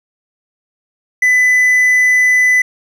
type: tone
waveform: triangle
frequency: 2000 Hz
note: B6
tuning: 21 cents sharp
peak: -6 dBFS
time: 1.22-2.62 s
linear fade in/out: 5 ms
effects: none